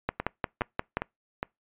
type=two click trains; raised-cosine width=0.5 ms; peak=-11 / -14 dBFS; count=6 / 4; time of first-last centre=0.09-0.97 / 0.2-1.43 s; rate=5.68 / 2.44 Hz; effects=noise-tail reverb RT60 0.2 s tail -26 dB re dry + resampled to 8000 Hz